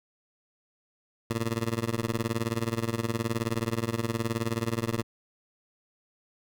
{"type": "tone with tremolo", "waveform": "15% pulse", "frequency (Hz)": 114.7, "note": "A#2", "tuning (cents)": -28, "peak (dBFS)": -17, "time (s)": [1.3, 5.03], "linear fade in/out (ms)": 5, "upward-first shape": "triangle", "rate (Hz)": 19, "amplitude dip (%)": 100, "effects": []}